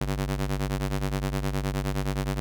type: ring-modulated tone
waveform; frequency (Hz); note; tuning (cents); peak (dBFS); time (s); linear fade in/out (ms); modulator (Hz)
sawtooth; 98; G2; 0; -19; 0.01-2.4; 0; 44.2
effects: none